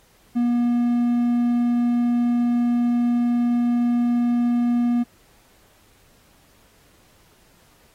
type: tone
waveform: triangle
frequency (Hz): 240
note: B3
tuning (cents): -49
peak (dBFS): -15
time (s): 0.35-5.04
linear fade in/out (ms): 20
effects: pink hiss -57 dBFS RMS until 7.94 s + AAC 48 kbps